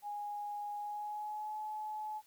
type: tone with pitch glide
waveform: sine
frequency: 826 to 855.1 Hz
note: G#5 to A5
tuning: -10 to -50 cents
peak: -38 dBFS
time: 0.02-2.22 s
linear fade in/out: 50 ms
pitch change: +60 cents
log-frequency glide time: 0.76-1.57 s
effects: white hiss -67 dBFS RMS until 2.26 s